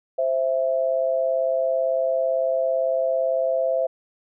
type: tone pair together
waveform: sine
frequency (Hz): 523.3 / 661.2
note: C5 / E5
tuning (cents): 0 / +5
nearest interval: major third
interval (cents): 405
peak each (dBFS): -22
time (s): 0.18-3.87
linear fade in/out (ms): 10
effects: none